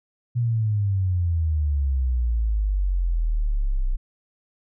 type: exponential sweep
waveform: sine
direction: down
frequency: 122 to 30.61 Hz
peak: -19 dBFS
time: 0.35-3.97 s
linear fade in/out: 20 ms
effects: none